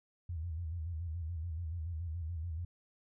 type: tone with vibrato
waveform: sine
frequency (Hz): 82.7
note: E2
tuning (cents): +6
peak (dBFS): -36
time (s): 0.29-2.65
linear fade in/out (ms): 5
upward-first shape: square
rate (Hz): 7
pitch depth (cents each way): 90
effects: none